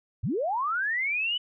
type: linear sweep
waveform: sine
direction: up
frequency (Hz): 73.8 to 3009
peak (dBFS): -25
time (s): 0.23-1.38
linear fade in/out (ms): 10
effects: none